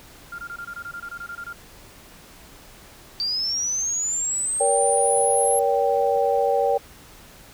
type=tone bursts; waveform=sine; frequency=1396.9 Hz; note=F6; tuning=in tune; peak=-31 dBFS; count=14; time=0.32-1.529 s; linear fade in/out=5 ms; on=65 ms; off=23 ms
type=linear sweep; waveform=sine; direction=up; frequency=4612 to 11175 Hz; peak=-22 dBFS; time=3.2-5.59 s; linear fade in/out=0 ms
type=chord; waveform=sine; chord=G diminished; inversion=first; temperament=just; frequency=470.4 / 564.5 / 784 Hz; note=Bb4 / Db5 / G5; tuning=+16 / +31 / 0 cents; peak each=-22 dBFS; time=4.6-6.78 s; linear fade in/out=10 ms
effects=pink hiss -47 dBFS RMS until 7.53 s